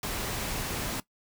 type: noise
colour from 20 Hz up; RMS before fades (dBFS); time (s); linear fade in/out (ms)
pink; -33; 0.03-1; 2
effects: noise-tail reverb RT60 0.1 s tail -18 dB re dry